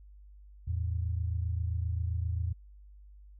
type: tone pair together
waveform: sine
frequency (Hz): 82.41 / 110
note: E2 / A2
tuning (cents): 0 / 0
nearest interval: perfect fourth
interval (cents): 500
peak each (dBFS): -30 / -35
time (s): 0.67-2.53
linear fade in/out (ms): 10
effects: added 50 Hz sine -50 dBFS peak until 3.39 s